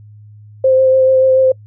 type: tone with vibrato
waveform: sine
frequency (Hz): 523.3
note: C5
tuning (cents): 0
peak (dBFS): -7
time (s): 0.64-1.52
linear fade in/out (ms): 5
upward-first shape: sine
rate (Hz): 6.9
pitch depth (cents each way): 14
effects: noise-tail reverb RT60 0.1 s tail -26 dB re dry + added 105 Hz sine -36 dBFS peak until 1.66 s